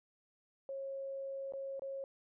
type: tone with dropouts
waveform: sine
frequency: 544 Hz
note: C#5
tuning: 33 cents flat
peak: -39 dBFS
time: 0.69-2.04 s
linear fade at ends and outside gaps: 1 ms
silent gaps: 1.523-1.536 / 1.795-1.82 s
effects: none